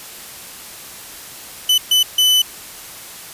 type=tone bursts at uneven times; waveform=40% pulse; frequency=3000 Hz; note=F#7; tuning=23 cents sharp; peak=-10 dBFS; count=3; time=1.69-1.78 / 1.91-2.03 / 2.18-2.42 s; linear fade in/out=5 ms; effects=white hiss -35 dBFS RMS until 3.33 s + resampled to 32000 Hz